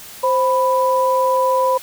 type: tone pair together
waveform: sine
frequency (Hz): 523.3 / 990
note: C5 / B5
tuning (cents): 0 / +4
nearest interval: major seventh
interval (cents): 1104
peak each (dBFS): -16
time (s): 0.23-1.78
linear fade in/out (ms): 10
effects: white hiss -37 dBFS RMS until 1.82 s